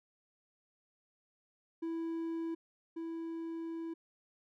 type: tone pair in turn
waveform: triangle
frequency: 329.6 / 329.6 Hz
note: E4 / E4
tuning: 0 / 0 cents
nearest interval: unison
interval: 0 cents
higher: neither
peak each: -33 / -36 dBFS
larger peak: first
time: 1.82-2.55 / 2.96-3.94 s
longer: second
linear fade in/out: 10 ms
effects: none